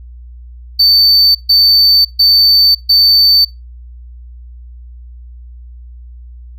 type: tone bursts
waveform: triangle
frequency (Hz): 4551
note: C#8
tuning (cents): +45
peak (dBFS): -4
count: 4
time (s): 0.79-3.45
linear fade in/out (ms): 10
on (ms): 560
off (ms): 140
effects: noise-tail reverb RT60 0.2 s tail -23 dB re dry + added 60 Hz sine -30 dBFS peak until 6.58 s